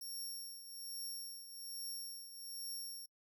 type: tone with tremolo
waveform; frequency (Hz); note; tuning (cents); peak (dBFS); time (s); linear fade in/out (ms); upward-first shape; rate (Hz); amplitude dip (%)
15% pulse; 5520; F8; -21; -36; 0.01-3.06; 5; triangle; 1.2; 70
effects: noise-tail reverb RT60 0.1 s tail -26 dB re dry